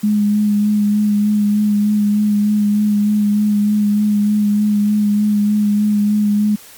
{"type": "tone with vibrato", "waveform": "sine", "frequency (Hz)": 208.3, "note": "G#3", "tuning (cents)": 5, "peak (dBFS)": -11, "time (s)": [0.03, 6.56], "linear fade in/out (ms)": 10, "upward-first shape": "sine", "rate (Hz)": 3.3, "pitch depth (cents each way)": 20, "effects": ["white hiss -40 dBFS RMS until 6.77 s", "MP3 96 kbps"]}